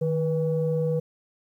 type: tone pair together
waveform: sine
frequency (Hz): 155.56 / 487.9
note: D#3 / B4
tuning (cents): 0 / -21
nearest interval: octave + minor sixth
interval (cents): 1979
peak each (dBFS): -24 / -24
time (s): 0.01-1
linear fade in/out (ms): 10
effects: tanh soft clip ceiling -15 dBFS + 10-bit